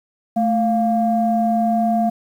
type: tone pair together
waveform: sine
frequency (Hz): 220 / 698.5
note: A3 / F5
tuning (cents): 0 / 0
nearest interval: octave + minor sixth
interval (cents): 2000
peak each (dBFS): -17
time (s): 0.36-2.1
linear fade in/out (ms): 10
effects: tanh soft clip ceiling -7 dBFS + 8-bit